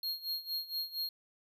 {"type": "tone with tremolo", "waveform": "square", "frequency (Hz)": 4255, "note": "C8", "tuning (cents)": 28, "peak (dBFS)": -33, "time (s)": [0.03, 1.09], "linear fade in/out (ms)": 2, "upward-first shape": "sine", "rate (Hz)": 4.3, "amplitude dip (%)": 85, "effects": []}